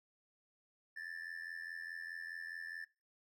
triangle tone with amplitude modulation, 1760 Hz, A6, in tune, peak -38 dBFS, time 0.96-2.85 s, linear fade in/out 10 ms, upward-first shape sine, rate 84.8 Hz, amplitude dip 85%, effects noise-tail reverb RT60 0.3 s tail -22 dB re dry

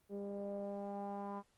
sawtooth tone with low-pass filter sweep, 200.6 Hz, G3, 40 cents sharp, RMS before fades -43 dBFS, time 0.09-1.43 s, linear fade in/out 50 ms, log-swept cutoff 470 to 1000 Hz, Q 4.7, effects pink hiss -75 dBFS RMS until 1.57 s + Opus 32 kbps

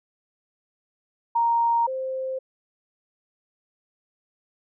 sine tone pair in turn, 932.3 / 523.8 Hz, A#5 / C5, 0 / +2 cents, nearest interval minor seventh, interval 998 cents, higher first, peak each -18 / -26 dBFS, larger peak first, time 1.35-1.87 / 1.87-2.39 s, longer neither, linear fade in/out 10 ms, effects none

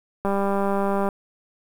click train, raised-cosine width 1 ms, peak -11 dBFS, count 167, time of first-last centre 0.25-1.088 s, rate 198 Hz, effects 7-bit

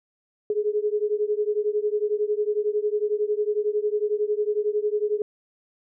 sine beating tone pair, 415.3 / 426.3 Hz, G#4 / G#4, 0 / +45 cents, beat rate 11 Hz, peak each -24 / -25 dBFS, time 0.5-5.22 s, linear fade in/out 2 ms, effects none

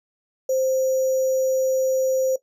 sine tone with sample-and-hold, 523.3 Hz, C5, in tune, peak -18 dBFS, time 0.49-2.36 s, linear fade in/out 5 ms, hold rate 6300 Hz, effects noise-tail reverb RT60 0.1 s tail -17 dB re dry + resampled to 32000 Hz

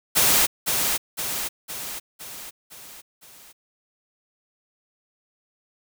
white noise with echo, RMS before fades -18 dBFS, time 0.15-0.47 s, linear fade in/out 20 ms, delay 510 ms, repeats 6, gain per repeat -5 dB, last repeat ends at 3.53 s, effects none

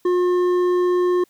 sine tone with hard clipping, 358.4 Hz, F4, 45 cents sharp, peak -17 dBFS, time 0.05-1.24 s, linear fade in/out 5 ms, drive 7 dB, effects white hiss -61 dBFS RMS until 1.29 s

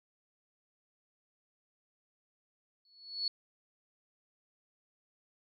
sine tone with exponential growth, 4401 Hz, C#8, 13 cents flat, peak -28 dBFS, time 2.85-3.28 s, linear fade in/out 2 ms, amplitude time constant 93 ms, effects none

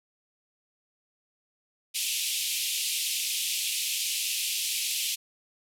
pink band-pass noise, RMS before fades -30 dBFS, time 1.94-5.16 s, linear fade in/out 20 ms, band 2500 to 14000 Hz, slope 48 dB/octave, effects none

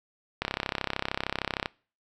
click train, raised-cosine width 0.3 ms, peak -11 dBFS, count 42, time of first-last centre 0.42-1.659 s, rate 33.1 Hz, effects noise-tail reverb RT60 0.4 s tail -24 dB re dry

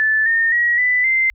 sine tone with pitch steps, 1749 / 1826.4 / 1907.3 / 1991.7 / 2080 Hz, A6 / A#6 / A#6 / B6 / C7, -11 / -36 / +39 / +14 / -11 cents, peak -13 dBFS, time 0-1.3 s, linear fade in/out 0 ms, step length 260 ms, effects added 50 Hz sine -48 dBFS peak until 1.34 s

